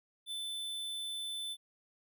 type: tone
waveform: square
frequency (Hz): 3520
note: A7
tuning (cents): 0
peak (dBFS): -38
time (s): 0.26-1.57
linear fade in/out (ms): 50
effects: none